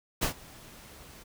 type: noise with ADSR envelope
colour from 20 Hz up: pink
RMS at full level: -26 dBFS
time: 0.21-1.24 s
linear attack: 20 ms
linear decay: 100 ms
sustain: -24 dB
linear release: 18 ms
effects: none